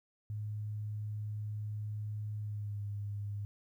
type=tone with pitch glide; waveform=sine; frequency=105.7 to 102.28 Hz; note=G#2 to G#2; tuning=+31 to -26 cents; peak=-36 dBFS; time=0.3-3.45 s; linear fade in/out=0 ms; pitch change=-57 cents; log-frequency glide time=2.38-2.81 s; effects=12-bit